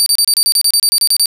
25% pulse tone bursts, 4629 Hz, D8, 26 cents flat, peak -4 dBFS, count 14, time 0-1.258 s, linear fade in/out 0 ms, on 62 ms, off 30 ms, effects none

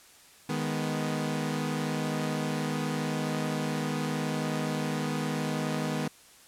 sawtooth chord, G# minor, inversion second, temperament equal, 155.56 / 207.7 / 246.9 Hz, D#3 / G#3 / B3, 0 / 0 / 0 cents, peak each -28 / -31 / -29 dBFS, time 0.49-6.08 s, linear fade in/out 5 ms, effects white hiss -55 dBFS RMS until 6.47 s + low-pass 11000 Hz 12 dB/octave

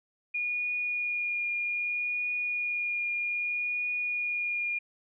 sine tone with vibrato, 2436 Hz, D#7, 37 cents flat, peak -28 dBFS, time 0.34-4.79 s, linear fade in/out 10 ms, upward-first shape triangle, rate 0.63 Hz, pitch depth 14 cents each way, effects none

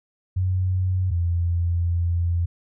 sine tone pair in turn, 92.5 / 85.89 Hz, F#2 / F2, 0 / -28 cents, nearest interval minor second, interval 128 cents, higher first, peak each -19 dBFS, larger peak neither, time 0.36-1.11 / 1.11-2.46 s, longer second, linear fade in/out 10 ms, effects none

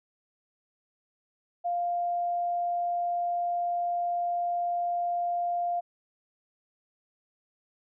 sine tone, 699 Hz, F5, 1 cent sharp, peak -26 dBFS, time 1.64-5.81 s, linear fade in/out 20 ms, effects none

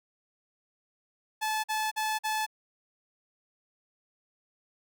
sawtooth tone bursts, 866 Hz, A5, 28 cents flat, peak -24 dBFS, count 4, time 1.41-2.465 s, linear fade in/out 20 ms, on 230 ms, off 45 ms, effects none

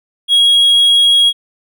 triangle tone, 3302 Hz, G#7, 11 cents flat, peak -5 dBFS, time 0.28-1.33 s, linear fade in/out 50 ms, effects none

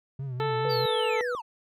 triangle tone with vibrato, 130.81 Hz, C3, in tune, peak -29 dBFS, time 0.19-0.86 s, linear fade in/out 5 ms, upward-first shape triangle, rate 4.7 Hz, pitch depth 120 cents each way
harmonic tone, 440 Hz, A4, in tune, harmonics 1 / 2 / 3 / 4 / 5 / 6 / 7 / 8 / 9, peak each -28 / -31 / -35 / -40 / -44 / -47 / -46 / -48 / -44 dBFS, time 0.4-1.21 s, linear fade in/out 0 ms
sine tone, 490 Hz, B4, 14 cents flat, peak -28 dBFS, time 0.65-1.35 s, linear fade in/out 0 ms
triangle linear sweep, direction down, 4785 to 830.6 Hz, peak -30 dBFS, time 0.69-1.42 s, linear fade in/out 20 ms
effects none

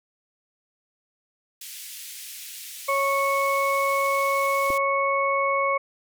white band-pass noise, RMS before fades -39 dBFS, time 1.61-4.78 s, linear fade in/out 5 ms, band 2100 to 16000 Hz, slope 24 dB/octave
harmonic tone, 552 Hz, C#5, 7 cents flat, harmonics 1 / 2 / 4, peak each -25 / -23 / -27 dBFS, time 2.88-5.78 s, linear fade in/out 10 ms
clicks, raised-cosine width 2 ms, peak -22 dBFS, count 2, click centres 4.702 / 4.705 s
effects none

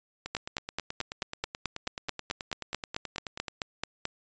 two click trains, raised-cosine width 0.2 ms, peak -18 / -13 dBFS, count 31 / 18, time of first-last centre 0.26-3.482 / 0.35-4.054 s, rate 9.31 / 4.59 Hz, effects resampled to 16000 Hz

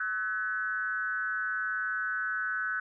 sine tone with frequency modulation, 1500 Hz, F#6, 23 cents sharp, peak -29 dBFS, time 0-2.8 s, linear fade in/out 5 ms, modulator 201 Hz, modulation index 0.75, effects none

